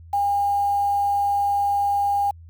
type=tone with quantisation; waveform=sine; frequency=808 Hz; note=G#5; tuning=48 cents flat; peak=-18 dBFS; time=0.13-2.31 s; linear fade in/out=5 ms; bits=7; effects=added 83 Hz sine -41 dBFS peak until 2.49 s